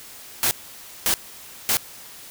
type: noise bursts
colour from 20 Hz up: white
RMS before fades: -20 dBFS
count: 3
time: 0.43-1.77 s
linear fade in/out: 0 ms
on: 80 ms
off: 550 ms
effects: white hiss -42 dBFS RMS until 2.3 s